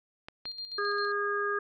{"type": "clicks", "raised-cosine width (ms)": 0.3, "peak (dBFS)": -25, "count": 2, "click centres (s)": [0.285, 0.455]}
{"type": "tone with tremolo", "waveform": "sine", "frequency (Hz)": 4200, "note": "C8", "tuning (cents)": 6, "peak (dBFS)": -35, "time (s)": [0.45, 1.12], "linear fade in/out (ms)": 10, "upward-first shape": "square", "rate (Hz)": 7.5, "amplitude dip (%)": 60}
{"type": "harmonic tone", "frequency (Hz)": 408.5, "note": "G#4", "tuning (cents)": -29, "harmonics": [1, 3, 4], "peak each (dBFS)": [-32, -32, -32], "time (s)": [0.78, 1.59], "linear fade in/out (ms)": 5}
{"effects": []}